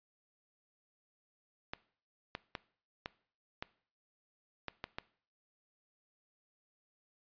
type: clicks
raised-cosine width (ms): 0.3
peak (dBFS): -22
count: 8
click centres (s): 1.735 / 2.351 / 2.552 / 3.059 / 3.625 / 4.683 / 4.841 / 4.985
effects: noise-tail reverb RT60 0.5 s tail -20 dB re dry + resampled to 11025 Hz